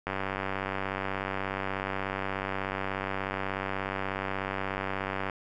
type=click train; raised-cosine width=0.5 ms; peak=-16 dBFS; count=506; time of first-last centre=0.07-5.298 s; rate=96.6 Hz; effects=none